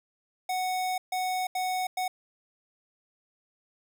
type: tone bursts at uneven times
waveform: square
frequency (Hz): 740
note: F#5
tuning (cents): 0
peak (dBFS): -28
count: 4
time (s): 0.49-0.98 / 1.12-1.47 / 1.55-1.87 / 1.97-2.08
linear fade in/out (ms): 5
effects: none